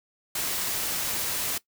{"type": "noise", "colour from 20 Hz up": "white", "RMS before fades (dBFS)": -29, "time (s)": [0.35, 1.58], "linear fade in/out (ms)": 5, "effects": ["noise-tail reverb RT60 0.1 s tail -19 dB re dry"]}